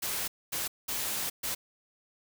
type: noise bursts at uneven times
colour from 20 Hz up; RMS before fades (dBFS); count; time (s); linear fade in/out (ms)
white; -33; 4; 0.02-0.28 / 0.52-0.68 / 0.88-1.3 / 1.43-1.55; 10
effects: none